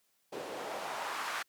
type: noise with band-pass filter sweep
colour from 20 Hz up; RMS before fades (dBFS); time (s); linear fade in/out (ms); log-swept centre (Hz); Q
white; -39; 0.32-1.43; 10; 410 to 1400; 1.8
effects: white hiss -74 dBFS RMS until 1.48 s + high-pass 100 Hz 12 dB/octave